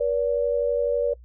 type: tone pair together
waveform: sine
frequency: 481.5 / 573.5 Hz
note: B4 / D5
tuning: -44 / -41 cents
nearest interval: minor third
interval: 303 cents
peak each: -23 dBFS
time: 0-1.14 s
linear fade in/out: 10 ms
effects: noise-tail reverb RT60 0.1 s tail -23 dB re dry + added 60 Hz sine -44 dBFS peak until 1.24 s